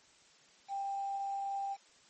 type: tone with quantisation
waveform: sine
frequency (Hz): 791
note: G5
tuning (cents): +15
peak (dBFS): -34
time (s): 0.68-1.77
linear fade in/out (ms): 50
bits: 9
effects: white hiss -63 dBFS RMS until 2.09 s + MP3 32 kbps